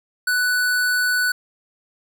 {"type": "tone", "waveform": "square", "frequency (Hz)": 1487, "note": "F#6", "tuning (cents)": 8, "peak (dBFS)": -18, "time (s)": [0.27, 1.32], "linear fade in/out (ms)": 5, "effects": []}